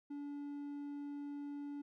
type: tone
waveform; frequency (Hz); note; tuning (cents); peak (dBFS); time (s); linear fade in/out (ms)
triangle; 287.3; D4; -38; -40; 0.1-1.82; 10
effects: none